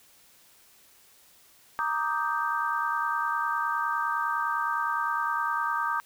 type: chord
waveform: sine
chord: Eb major seventh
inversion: second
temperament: equal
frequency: 932.3 / 1174.7 / 1244.5 / 1568 Hz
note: Bb5 / D6 / Eb6 / G6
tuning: 0 / 0 / 0 / 0 cents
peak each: -31 dBFS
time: 1.79-6 s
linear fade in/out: 0 ms
effects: white hiss -58 dBFS RMS until 6.05 s